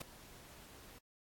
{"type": "noise with ADSR envelope", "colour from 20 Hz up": "pink", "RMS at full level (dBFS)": -40, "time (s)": [0, 0.99], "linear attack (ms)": 14, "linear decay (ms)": 6, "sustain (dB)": -17, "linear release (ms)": 10, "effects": ["AAC 64 kbps"]}